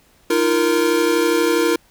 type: chord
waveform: square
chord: Eb suspended second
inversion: none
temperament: equal with one note detuned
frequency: 311.1 / 343.4 / 466.2 Hz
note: Eb4 / F4 / Bb4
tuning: 0 / -29 / 0 cents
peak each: -22 / -19 / -19 dBFS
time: 0.3-1.76 s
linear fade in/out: 5 ms
effects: pink hiss -55 dBFS RMS until 1.9 s